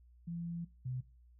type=tone pair in turn; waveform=sine; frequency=170 / 127.36 Hz; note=F3 / C3; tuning=-46 / -46 cents; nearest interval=perfect fourth; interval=500 cents; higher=first; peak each=-38 / -36 dBFS; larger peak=second; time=0.27-0.65 / 0.85-1.01 s; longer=first; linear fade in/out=10 ms; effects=noise-tail reverb RT60 0.3 s tail -18 dB re dry + added 60 Hz sine -59 dBFS peak until 1.39 s